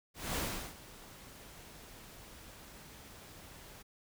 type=noise with ADSR envelope; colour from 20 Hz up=pink; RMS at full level=-35 dBFS; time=0.14-3.83 s; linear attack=220 ms; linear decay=380 ms; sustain=-18 dB; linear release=15 ms; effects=none